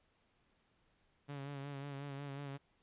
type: tone with vibrato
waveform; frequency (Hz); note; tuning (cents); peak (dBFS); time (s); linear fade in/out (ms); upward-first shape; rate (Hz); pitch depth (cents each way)
sawtooth; 140.5; C#3; +24; -39; 1.28-2.58; 20; sine; 5.5; 44
effects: pink hiss -75 dBFS RMS until 2.82 s + resampled to 8000 Hz